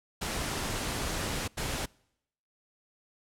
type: noise bursts at uneven times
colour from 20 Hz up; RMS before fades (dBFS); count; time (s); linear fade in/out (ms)
pink; -33; 2; 0.21-1.48 / 1.57-1.86; 10
effects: noise-tail reverb RT60 0.8 s tail -26 dB re dry + low-pass 11000 Hz 12 dB/octave